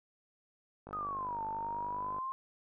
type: click train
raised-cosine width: 1 ms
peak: -32 dBFS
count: 67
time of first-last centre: 0.87-2.185 s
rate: 50.2 Hz
type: exponential two-way sweep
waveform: sine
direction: down then up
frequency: 1271 to 880 to 1067 Hz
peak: -35 dBFS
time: 0.93-2.32 s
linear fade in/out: 0 ms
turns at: 1.45 s
effects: none